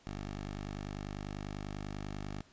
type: tone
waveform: 10% pulse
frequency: 50.1 Hz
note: G1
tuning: 38 cents sharp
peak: -31 dBFS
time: 0.07-2.41 s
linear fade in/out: 0 ms
effects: pink hiss -63 dBFS RMS until 2.52 s + resampled to 16000 Hz